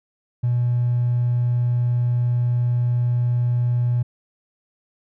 triangle tone with hard clipping, 121.4 Hz, B2, 29 cents flat, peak -17 dBFS, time 0.43-4.03 s, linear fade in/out 10 ms, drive 3 dB, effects none

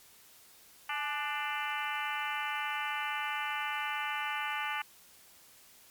harmonic tone with a mistuned harmonic, 296.1 Hz, D4, 14 cents sharp, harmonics 3 / 4 / 5 / 6 / 7 / 8 / 9 / 10, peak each -38 / -39 / -40 / -41 / -41 / -42 / -43 / -43 dBFS, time 0.89-4.82 s, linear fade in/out 5 ms, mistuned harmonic 3, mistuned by -60 cents, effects white hiss -58 dBFS RMS until 5.9 s + MP3 96 kbps

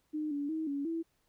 sine tone with pitch steps, 305.4 / 286.6 / 317.6 / 281.9 / 329.4 Hz, D#4 / D4 / D#4 / C#4 / E4, -32 / -42 / +36 / +29 / -1 cents, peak -32 dBFS, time 0.13-1.03 s, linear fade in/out 20 ms, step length 180 ms, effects pink hiss -75 dBFS RMS until 1.28 s

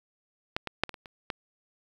clicks, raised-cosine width 0.3 ms, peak -12 / -17 / -7 / -22 / -26 / -28 / -15 dBFS, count 7, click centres 0.565 / 0.673 / 0.836 / 0.893 / 0.942 / 1.058 / 1.302 s, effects 8-bit

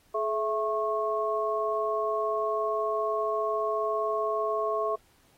sine tone cluster, 427.2 / 662 / 1092 Hz, G#4 / E5 / C#6, +49 / +7 / -26 cents, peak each -30 dBFS, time 0.14-4.96 s, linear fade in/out 10 ms, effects pink hiss -64 dBFS RMS until 5.37 s + AAC 48 kbps

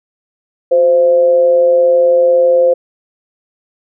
sine tone with amplitude modulation, 520 Hz, C5, 11 cents flat, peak -4 dBFS, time 0.71-2.74 s, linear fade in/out 10 ms, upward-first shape sine, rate 158 Hz, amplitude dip 50%, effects none

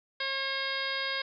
harmonic tone, 540 Hz, C#5, 45 cents flat, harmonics 1 / 2 / 3 / 4 / 5 / 6 / 7 / 8 / 9, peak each -40 / -40 / -35 / -37 / -44 / -39 / -39 / -43 / -39 dBFS, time 0.2-1.22 s, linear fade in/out 5 ms, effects none

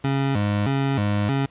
25% pulse tone with vibrato, 118.8 Hz, A#2, 33 cents sharp, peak -16 dBFS, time 0.04-1.46 s, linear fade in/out 5 ms, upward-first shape square, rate 1.6 Hz, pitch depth 250 cents each way, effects pink hiss -55 dBFS RMS until 1.5 s + resampled to 8000 Hz

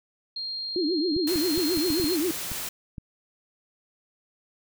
sine tone, 4217 Hz, C8, 13 cents sharp, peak -30 dBFS, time 0.36-2.16 s, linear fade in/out 5 ms
sine tone with vibrato, 329.6 Hz, E4, in tune, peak -23 dBFS, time 0.76-2.31 s, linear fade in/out 2 ms, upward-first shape triangle, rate 7.5 Hz, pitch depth 270 cents each way
clicks, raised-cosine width 5 ms, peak -24 dBFS, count 9, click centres 1.165 / 1.358 / 1.578 / 1.773 / 1.904 / 1.999 / 2.042 / 2.517 / 2.982 s
white noise, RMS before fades -33 dBFS, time 1.27-2.69 s, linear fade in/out 5 ms
effects none

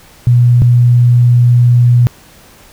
sine tone pair in turn, 121.5 / 121.5 Hz, B2 / B2, -28 / -28 cents, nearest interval unison, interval 0 cents, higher neither, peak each -4 dBFS, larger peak neither, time 0.27-0.62 / 0.62-2.07 s, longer second, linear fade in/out 0 ms, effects pink hiss -41 dBFS RMS until 2.72 s

